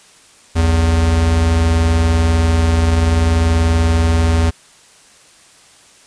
square tone pair together, 61.86 / 82.41 Hz, B1 / E2, +3 / 0 cents, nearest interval perfect fourth, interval 497 cents, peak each -21 / -12 dBFS, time 0.55-4.51 s, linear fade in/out 20 ms, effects white hiss -46 dBFS RMS until 6.06 s + resampled to 22050 Hz

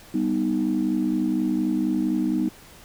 sine chord, G augmented, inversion none, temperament equal, 196 / 246.9 / 311.1 Hz, G3 / B3 / D#4, 0 / 0 / 0 cents, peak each -26 / -24 / -23 dBFS, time 0.14-2.49 s, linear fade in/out 5 ms, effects tanh soft clip ceiling -13 dBFS + pink hiss -48 dBFS RMS until 2.84 s

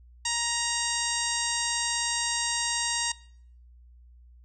harmonic tone, 939 Hz, A#5, 12 cents sharp, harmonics 1 / 2 / 3 / 4 / 5 / 6 / 7 / 8 / 9, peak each -35 / -35 / -35 / -35 / -35 / -35 / -35 / -35 / -35 dBFS, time 0.25-3.12 s, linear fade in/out 5 ms, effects noise-tail reverb RT60 0.6 s tail -21 dB re dry + added 60 Hz sine -50 dBFS peak until 4.44 s

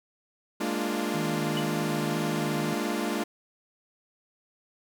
sawtooth chord, Bb dominant seventh, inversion third, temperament equal with one note detuned, 207.7 / 230.7 / 293.7 / 349.2 Hz, Ab3 / Bb3 / D4 / F4, 0 / -18 / 0 / 0 cents, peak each -29 dBFS, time 0.6-3.24 s, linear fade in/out 10 ms
sine tone with vibrato, 155.3 Hz, D#3, 3 cents flat, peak -32 dBFS, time 1.14-2.74 s, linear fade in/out 10 ms, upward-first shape square, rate 2 Hz, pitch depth 28 cents each way
sine tone with exponential decay, 2960 Hz, F#7, in tune, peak -28 dBFS, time 1.57-1.69 s, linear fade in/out 1 ms, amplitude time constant 25 ms
effects none

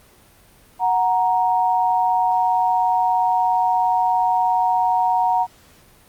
sine tone pair together, 738 / 935 Hz, F#5 / A#5, -5 / +5 cents, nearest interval major third, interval 410 cents, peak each -18 dBFS, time 0.79-5.47 s, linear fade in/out 50 ms, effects pink hiss -51 dBFS RMS until 6.08 s + Opus 32 kbps

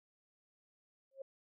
sine tone with exponential growth, 540 Hz, C#5, 45 cents flat, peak -39 dBFS, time 1.11-1.22 s, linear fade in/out 5 ms, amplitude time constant 22 ms, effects none

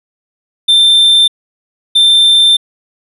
triangle tone pair in turn, 3572 / 3572 Hz, A7 / A7, +25 / +25 cents, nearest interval unison, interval 0 cents, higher neither, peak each -3 dBFS, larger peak neither, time 0.68-1.28 / 1.95-2.57 s, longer second, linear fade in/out 10 ms, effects resampled to 32000 Hz

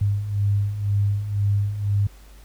sine beating tone pair, 99.9 / 101.9 Hz, G2 / G#2, +33 / -32 cents, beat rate 2 Hz, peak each -26 / -20 dBFS, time 0.01-2.07 s, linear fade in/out 5 ms, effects added 50 Hz sine -44 dBFS peak until 2.44 s + pink hiss -53 dBFS RMS until 2.44 s

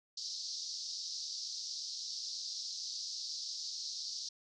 white band-pass noise, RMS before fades -42 dBFS, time 0.17-4.29 s, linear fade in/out 5 ms, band 4300 to 5600 Hz, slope 48 dB/octave, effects none

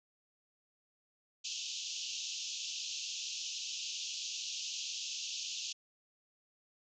white band-pass noise, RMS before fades -41 dBFS, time 1.44-5.73 s, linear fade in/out 10 ms, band 2600 to 6900 Hz, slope 96 dB/octave, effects none

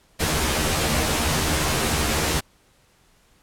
pink noise with comb filter, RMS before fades -22 dBFS, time 0.19-2.41 s, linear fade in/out 20 ms, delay 13 ms, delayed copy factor +0.95, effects pink hiss -59 dBFS RMS until 3.42 s + low-pass 12000 Hz 12 dB/octave

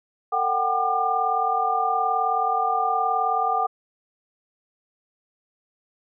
sine tone cluster, 451.3 / 742 / 781 / 1200 Hz, A4 / F#5 / G5 / D6, +44 / +5 / -7 / +37 cents, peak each -32 / -24 / -25 / -24 dBFS, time 0.32-3.67 s, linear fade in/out 10 ms, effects none

